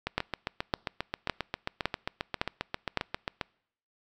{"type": "two click trains", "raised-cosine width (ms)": 0.3, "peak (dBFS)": [-14, -10], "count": [26, 6], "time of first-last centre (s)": [[0.07, 3.412], [0.18, 2.973]], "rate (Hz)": [7.48, 1.79], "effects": ["noise-tail reverb RT60 0.7 s tail -26 dB re dry"]}